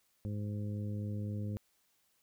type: harmonic tone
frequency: 103.83 Hz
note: G#2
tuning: in tune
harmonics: 1 / 2 / 3 / 4 / 5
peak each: -36 / -41 / -49 / -53 / -52 dBFS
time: 0.25-1.57 s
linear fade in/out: 0 ms
effects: white hiss -74 dBFS RMS until 2.22 s